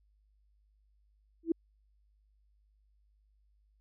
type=tone with exponential growth; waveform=sine; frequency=329.6 Hz; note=E4; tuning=in tune; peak=-21 dBFS; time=1.43-1.52 s; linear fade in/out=5 ms; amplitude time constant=18 ms; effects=added 51 Hz sine -66 dBFS peak until 3.8 s